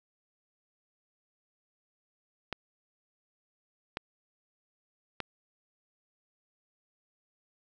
clicks, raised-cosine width 0.3 ms, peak -17 dBFS, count 3, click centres 2.527 / 3.971 / 5.203 s, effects none

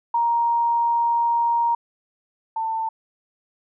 sine tone pair in turn, 937 / 893.3 Hz, A#5 / A5, +9 / +26 cents, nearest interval minor second, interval 83 cents, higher first, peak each -17 / -22 dBFS, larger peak first, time 0.14-1.75 / 2.56-2.89 s, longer first, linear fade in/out 5 ms, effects none

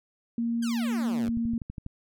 sine tone with pitch glide, 233 to 231.5 Hz, A#3 to A#3, -1 to -12 cents, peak -25 dBFS, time 0.38-1.58 s, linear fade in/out 2 ms, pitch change -11 cents, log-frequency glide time 0.89-1.46 s
10% pulse exponential sweep, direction down, 1667 to 87.4 Hz, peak -28 dBFS, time 0.62-1.29 s, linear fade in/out 10 ms
click train, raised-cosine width 5 ms, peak -24 dBFS, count 8, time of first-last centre 1.29-1.864 s, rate 12.2 Hz
effects none

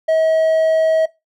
triangle tone, 640 Hz, D#5, 49 cents sharp, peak -10 dBFS, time 0.08-1.06 s, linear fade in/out 10 ms, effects noise-tail reverb RT60 0.2 s tail -18 dB re dry

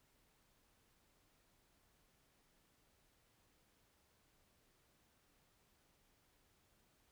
silence, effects pink hiss -75 dBFS RMS until 7.11 s

